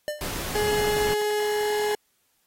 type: tone with exponential decay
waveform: square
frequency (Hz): 598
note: D5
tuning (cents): +31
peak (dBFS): -24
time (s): 0.08-0.33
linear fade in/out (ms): 0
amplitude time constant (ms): 54
type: noise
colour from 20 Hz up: pink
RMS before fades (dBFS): -32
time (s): 0.21-1.14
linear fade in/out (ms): 0
type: tone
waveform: 35% pulse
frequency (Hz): 420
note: G#4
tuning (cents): +19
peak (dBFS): -21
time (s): 0.55-1.95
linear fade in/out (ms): 2
effects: white hiss -69 dBFS RMS until 2.46 s + AAC 48 kbps